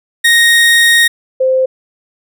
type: tone pair in turn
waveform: 30% pulse / sine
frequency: 1864.7 / 520.6 Hz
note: A#6 / C5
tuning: 0 / -9 cents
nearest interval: octave + minor seventh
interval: 2209 cents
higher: first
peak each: -3 / -8 dBFS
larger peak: first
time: 0.24-1.08 / 1.4-1.66 s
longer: first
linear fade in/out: 10 ms
effects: none